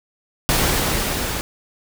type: noise with level ramp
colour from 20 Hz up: pink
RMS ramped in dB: -17 to -25 dBFS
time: 0.49-1.41 s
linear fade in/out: 0 ms
effects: none